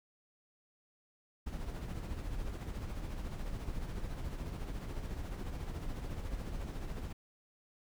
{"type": "noise with tremolo", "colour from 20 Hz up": "brown", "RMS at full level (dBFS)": -38, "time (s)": [1.46, 7.13], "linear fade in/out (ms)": 10, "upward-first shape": "sine", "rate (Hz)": 14, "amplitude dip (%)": 45, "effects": []}